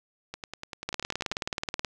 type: two click trains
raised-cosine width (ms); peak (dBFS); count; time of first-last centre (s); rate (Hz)
0.2; -12 / -19; 19 / 11; 0.89-1.847 / 0.34-1.32; 18.8 / 10.2
effects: none